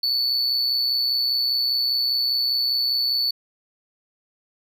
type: tone with amplitude modulation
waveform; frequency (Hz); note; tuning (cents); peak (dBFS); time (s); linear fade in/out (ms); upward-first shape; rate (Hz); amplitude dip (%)
triangle; 4465; C#8; +12; -16; 0.03-3.31; 5; sine; 125; 50
effects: none